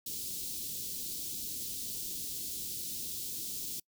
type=band-stop noise; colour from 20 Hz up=white; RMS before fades=-39 dBFS; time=0.06-3.8 s; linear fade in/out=5 ms; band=390 to 3600 Hz; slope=24 dB/octave; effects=noise-tail reverb RT60 0.1 s tail -26 dB re dry